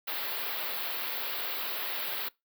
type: band-stop noise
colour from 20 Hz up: white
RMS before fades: -34 dBFS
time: 0.07-2.29 s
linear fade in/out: 10 ms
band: 4500 to 13000 Hz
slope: 48 dB/octave
effects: noise-tail reverb RT60 0.2 s tail -23 dB re dry + high-pass 400 Hz 12 dB/octave

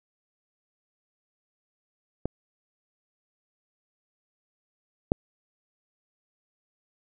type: clicks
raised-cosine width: 2 ms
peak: -14 / -7 dBFS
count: 2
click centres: 2.256 / 5.119 s
effects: none

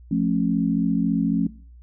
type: chord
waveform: sine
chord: F augmented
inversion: none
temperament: just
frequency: 174.61 / 218.3 / 272.8 Hz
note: F3 / A3 / C#4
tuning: 0 / -13 / -28 cents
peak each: -23 dBFS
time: 0.11-1.47 s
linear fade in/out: 5 ms
effects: noise-tail reverb RT60 0.5 s tail -22 dB re dry + added 60 Hz sine -43 dBFS peak until 1.82 s

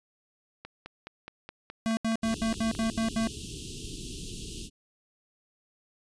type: click train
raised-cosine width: 0.3 ms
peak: -25 dBFS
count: 11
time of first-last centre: 0.65-2.751 s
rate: 4.76 Hz
type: tone bursts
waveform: square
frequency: 224.5 Hz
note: A3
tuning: 35 cents sharp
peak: -26 dBFS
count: 8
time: 1.86-3.272 s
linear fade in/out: 0 ms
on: 110 ms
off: 76 ms
type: band-stop noise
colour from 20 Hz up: pink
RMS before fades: -39 dBFS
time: 2.22-4.7 s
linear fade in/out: 50 ms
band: 440 to 2700 Hz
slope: 96 dB/octave
type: noise with exponential decay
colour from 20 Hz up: violet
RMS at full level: -33 dBFS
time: 3.23-3.31 s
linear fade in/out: 5 ms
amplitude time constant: 16 ms
effects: resampled to 22050 Hz

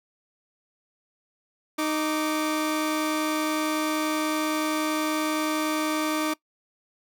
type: tone pair together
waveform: sawtooth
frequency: 309.3 / 1166.6 Hz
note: D#4 / D6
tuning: -10 / -12 cents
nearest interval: octave + major seventh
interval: 2298 cents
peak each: -21 / -27 dBFS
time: 1.78-6.34 s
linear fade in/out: 10 ms
effects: noise-tail reverb RT60 0.1 s tail -21 dB re dry

